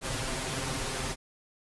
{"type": "noise with comb filter", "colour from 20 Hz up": "pink", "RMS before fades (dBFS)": -33, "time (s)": [0.01, 1.16], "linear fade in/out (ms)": 50, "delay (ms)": 7.6, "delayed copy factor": 0.7, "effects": ["resampled to 24000 Hz"]}